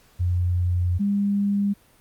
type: tone pair in turn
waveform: sine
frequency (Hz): 88.9 / 201.5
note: F2 / G3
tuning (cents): +31 / +48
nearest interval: octave + major second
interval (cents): 1417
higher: second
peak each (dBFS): -19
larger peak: neither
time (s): 0.19-0.99 / 0.99-1.74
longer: first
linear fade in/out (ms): 20
effects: pink hiss -57 dBFS RMS until 2 s + Opus 48 kbps